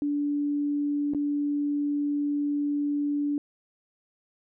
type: tone with dropouts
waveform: sine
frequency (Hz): 290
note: D4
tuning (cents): -22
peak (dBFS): -24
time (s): 0.02-3.38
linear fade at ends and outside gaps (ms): 1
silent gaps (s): 1.136-1.147
effects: none